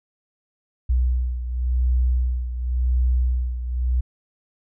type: beating tone pair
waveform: sine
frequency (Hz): 61.9 / 62.82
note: B1 / B1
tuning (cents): +5 / +30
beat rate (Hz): 0.92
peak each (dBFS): -19 / -25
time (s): 0.89-4.01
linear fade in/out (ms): 10
effects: none